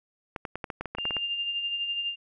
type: clicks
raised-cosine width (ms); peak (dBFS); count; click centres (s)
0.5; -18; 12; 0.362 / 0.452 / 0.556 / 0.642 / 0.702 / 0.81 / 0.857 / 0.95 / 0.985 / 1.054 / 1.108 / 1.167
type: tone with tremolo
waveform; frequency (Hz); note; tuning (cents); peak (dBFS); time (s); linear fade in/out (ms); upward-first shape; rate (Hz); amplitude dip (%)
sine; 2800; F7; +4; -26; 0.97-2.16; 50; sine; 12; 45
effects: none